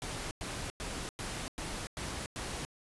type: noise bursts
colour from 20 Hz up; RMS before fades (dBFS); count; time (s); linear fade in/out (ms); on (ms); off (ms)
pink; -39; 7; 0.02-2.65; 0; 290; 100
effects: resampled to 24000 Hz